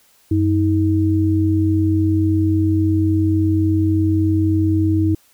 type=tone pair together; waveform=sine; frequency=94.57 / 318.1 Hz; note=F#2 / D#4; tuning=+38 / +38 cents; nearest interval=octave + major sixth; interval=2100 cents; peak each=-16 dBFS; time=0.31-5.15 s; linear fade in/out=5 ms; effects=white hiss -55 dBFS RMS until 5.33 s